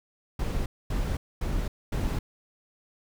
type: noise bursts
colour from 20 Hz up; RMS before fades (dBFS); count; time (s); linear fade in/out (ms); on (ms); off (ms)
brown; -28; 4; 0.39-2.19; 5; 270; 240
effects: none